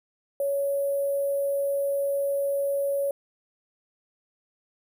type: tone with sample-and-hold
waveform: sine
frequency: 559 Hz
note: C#5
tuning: 14 cents sharp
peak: -23 dBFS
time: 0.4-3.11 s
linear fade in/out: 2 ms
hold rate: 11025 Hz
effects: none